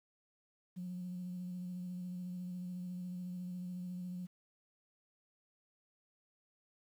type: tone with vibrato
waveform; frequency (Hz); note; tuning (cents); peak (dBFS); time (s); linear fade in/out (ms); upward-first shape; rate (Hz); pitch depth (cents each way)
sine; 180; F#3; -47; -39; 0.76-4.27; 20; square; 14; 17
effects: tanh soft clip ceiling -36 dBFS + 11-bit